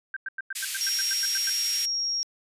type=tone bursts; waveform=sine; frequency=1570 Hz; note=G6; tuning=2 cents sharp; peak=-29 dBFS; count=12; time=0.14-1.496 s; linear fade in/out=2 ms; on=25 ms; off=96 ms
type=band-pass noise; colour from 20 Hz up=white; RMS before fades=-33 dBFS; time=0.55-1.86 s; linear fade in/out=10 ms; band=1900 to 12000 Hz; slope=24 dB/octave
type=tone; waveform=sine; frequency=5588 Hz; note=F8; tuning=in tune; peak=-25 dBFS; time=0.81-2.23 s; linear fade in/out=0 ms
effects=resampled to 32000 Hz